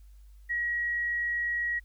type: tone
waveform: sine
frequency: 1906 Hz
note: A#6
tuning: 38 cents sharp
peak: -27 dBFS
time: 0.49-1.8 s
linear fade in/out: 20 ms
effects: added 50 Hz sine -49 dBFS peak until 1.84 s + white hiss -71 dBFS RMS until 1.84 s